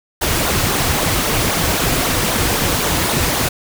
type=noise with flanger; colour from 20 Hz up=pink; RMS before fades=-17 dBFS; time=0.21-3.49 s; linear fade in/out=10 ms; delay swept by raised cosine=0.38 to 5.08 ms; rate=3.8 Hz; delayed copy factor=-0.55; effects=none